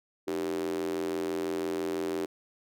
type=tone with high-pass filter; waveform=square; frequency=43 Hz; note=F1; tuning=26 cents flat; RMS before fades=-32 dBFS; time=0.27-2.26 s; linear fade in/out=10 ms; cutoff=350 Hz; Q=8.6; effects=none